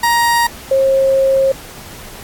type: tone pair in turn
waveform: 30% pulse / sine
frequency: 941 / 537.1 Hz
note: A#5 / C5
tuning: +16 / +45 cents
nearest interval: minor seventh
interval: 971 cents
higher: first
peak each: -8 / -9 dBFS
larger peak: first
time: 0.03-0.47 / 0.71-1.52 s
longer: second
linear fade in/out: 5 ms
effects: pink hiss -34 dBFS RMS until 2.23 s + AAC 64 kbps